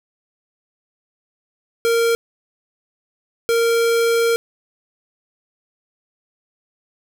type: tone bursts at uneven times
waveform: square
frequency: 463.3 Hz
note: A#4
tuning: 11 cents flat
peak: -15 dBFS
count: 2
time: 1.85-2.15 / 3.49-4.36 s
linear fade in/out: 0 ms
effects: none